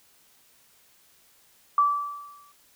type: tone with exponential decay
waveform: sine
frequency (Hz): 1159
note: D6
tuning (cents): -23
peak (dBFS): -15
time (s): 1.78-2.52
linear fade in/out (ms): 2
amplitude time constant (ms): 160
effects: white hiss -60 dBFS RMS until 2.75 s